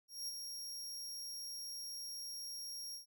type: tone with ADSR envelope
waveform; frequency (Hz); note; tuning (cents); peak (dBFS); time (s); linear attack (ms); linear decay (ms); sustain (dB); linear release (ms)
sawtooth; 5588; F8; 0; -36; 0.08-3.06; 200; 24; -5; 120
effects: none